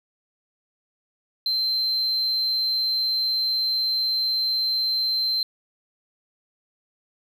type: tone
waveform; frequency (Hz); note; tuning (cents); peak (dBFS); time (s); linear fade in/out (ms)
sine; 4112; C8; -31; -18; 1.46-5.43; 2
effects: tanh soft clip ceiling -20 dBFS